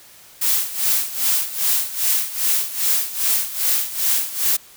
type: noise with tremolo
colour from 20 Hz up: blue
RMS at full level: -17 dBFS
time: 0.41-4.57 s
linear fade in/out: 10 ms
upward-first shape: sine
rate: 2.5 Hz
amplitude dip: 80%
effects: white hiss -46 dBFS RMS until 4.76 s